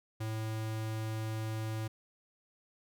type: tone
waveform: square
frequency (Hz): 110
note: A2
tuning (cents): 0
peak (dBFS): -35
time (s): 0.2-1.88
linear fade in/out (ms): 10
effects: none